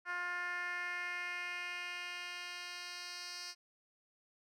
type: tone with band-pass filter sweep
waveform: 10% pulse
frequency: 354.1 Hz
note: F4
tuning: 24 cents sharp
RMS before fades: -42 dBFS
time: 0.05-3.55 s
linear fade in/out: 50 ms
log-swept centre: 1500 to 4700 Hz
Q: 2.4
effects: none